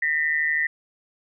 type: tone pair together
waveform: sine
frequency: 1823 / 1975.5 Hz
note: A#6 / B6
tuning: -39 / 0 cents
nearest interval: minor second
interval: 139 cents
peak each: -23 dBFS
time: 0.02-0.67 s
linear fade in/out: 5 ms
effects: none